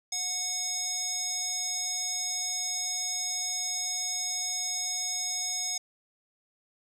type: tone with band-pass filter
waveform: square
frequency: 733 Hz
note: F#5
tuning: 16 cents flat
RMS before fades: -32 dBFS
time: 0.12-5.78 s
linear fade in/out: 5 ms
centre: 6100 Hz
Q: 8.4
effects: none